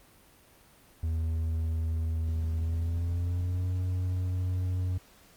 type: tone with pitch glide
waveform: triangle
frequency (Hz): 80.9 to 91.33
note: E2 to F#2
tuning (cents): -32 to -22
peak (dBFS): -25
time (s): 1.03-4.98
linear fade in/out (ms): 5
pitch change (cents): +210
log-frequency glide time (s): 2.56-3.65
effects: pink hiss -58 dBFS RMS until 5.36 s + Opus 32 kbps